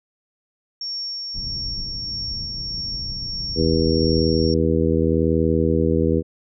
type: tone with tremolo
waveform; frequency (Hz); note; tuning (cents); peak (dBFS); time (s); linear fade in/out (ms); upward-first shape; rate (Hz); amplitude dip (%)
sine; 5500; F8; -27; -25; 0.81-4.54; 2; sine; 1.6; 25
type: low-pass noise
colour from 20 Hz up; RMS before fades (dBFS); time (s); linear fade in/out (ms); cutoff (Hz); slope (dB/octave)
pink; -33; 1.34-4.48; 20; 150; 12
type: harmonic tone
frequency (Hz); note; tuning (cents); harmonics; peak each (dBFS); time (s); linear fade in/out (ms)
80.9; E2; -32; 1 / 2 / 3 / 4 / 5 / 6; -23 / -23 / -23 / -23 / -23 / -23; 3.55-6.23; 50
effects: none